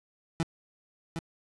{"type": "tone with echo", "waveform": "30% pulse", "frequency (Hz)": 164.81, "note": "E3", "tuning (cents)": 0, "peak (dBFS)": -23, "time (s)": [0.4, 0.43], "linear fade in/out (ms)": 0, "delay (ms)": 760, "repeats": 1, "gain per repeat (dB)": -6, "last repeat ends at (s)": 1.19, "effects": ["resampled to 22050 Hz", "9-bit"]}